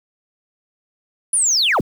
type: linear sweep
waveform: sine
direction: down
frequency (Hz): 10040 to 51.91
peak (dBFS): -12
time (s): 1.33-1.81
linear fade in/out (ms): 5
effects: tanh soft clip ceiling -11 dBFS + 7-bit